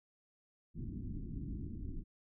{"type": "low-pass noise", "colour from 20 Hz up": "pink", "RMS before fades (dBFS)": -42, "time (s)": [0.74, 2.04], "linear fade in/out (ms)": 50, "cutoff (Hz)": 320, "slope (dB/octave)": 48, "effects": []}